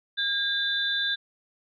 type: tone cluster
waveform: sine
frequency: 1616 / 3564 / 3953 Hz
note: G#6 / A7 / B7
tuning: -48 / +22 / +1 cents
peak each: -28 / -27 / -32 dBFS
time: 0.17-1.16 s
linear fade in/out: 20 ms
effects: none